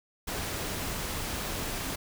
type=noise; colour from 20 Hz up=pink; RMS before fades=-34 dBFS; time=0.27-1.96 s; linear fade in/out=10 ms; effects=none